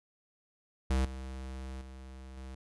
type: tone with level steps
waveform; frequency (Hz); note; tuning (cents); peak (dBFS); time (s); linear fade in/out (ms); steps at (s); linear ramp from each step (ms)
square; 65.41; C2; 0; -27 / -40 / -46 / -43; 0.9-2.55; 5; 1.05 / 1.81 / 2.37; 2
effects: resampled to 24000 Hz